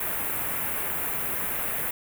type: band-stop noise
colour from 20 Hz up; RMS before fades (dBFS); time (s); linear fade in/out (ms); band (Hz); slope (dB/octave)
white; -29; 0-1.91; 5; 2400 to 11000; 24
effects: none